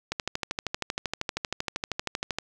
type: click train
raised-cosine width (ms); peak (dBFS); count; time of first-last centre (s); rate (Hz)
0.2; -11; 30; 0.12-2.386; 12.8
effects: none